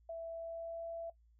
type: tone with pitch glide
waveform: sine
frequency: 662 to 667.8 Hz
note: E5 to E5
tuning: +7 to +22 cents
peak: -40 dBFS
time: 0.09-1.1 s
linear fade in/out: 5 ms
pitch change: +15 cents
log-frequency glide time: 0.32-0.86 s
effects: noise-tail reverb RT60 0.1 s tail -17 dB re dry + added 57 Hz sine -64 dBFS peak until 1.39 s